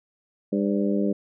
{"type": "harmonic tone with a mistuned harmonic", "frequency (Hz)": 101, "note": "G#2", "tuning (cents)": -48, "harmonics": [2, 3, 4, 5, 6], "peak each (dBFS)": [-23, -27, -29, -31, -33], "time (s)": [0.52, 1.13], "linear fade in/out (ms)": 10, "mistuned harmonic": 6, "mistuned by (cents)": -63, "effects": []}